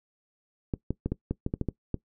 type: clicks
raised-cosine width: 3 ms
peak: -15 dBFS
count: 10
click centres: 0.738 / 0.906 / 1.06 / 1.12 / 1.31 / 1.464 / 1.539 / 1.613 / 1.687 / 1.943 s
effects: noise-tail reverb RT60 0.1 s tail -20 dB re dry